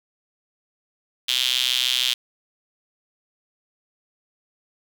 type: tone with high-pass filter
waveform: sawtooth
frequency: 126.4 Hz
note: B2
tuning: 41 cents sharp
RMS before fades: -22 dBFS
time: 1.28-2.14 s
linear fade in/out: 10 ms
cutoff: 3300 Hz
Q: 5.3
effects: none